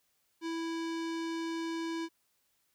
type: tone with low-pass filter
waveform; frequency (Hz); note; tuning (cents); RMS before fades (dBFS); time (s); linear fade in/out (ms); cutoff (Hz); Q
square; 329.6; E4; 0; -36; 0.41-2.09; 50; 5600; 1
effects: white hiss -75 dBFS RMS until 2.74 s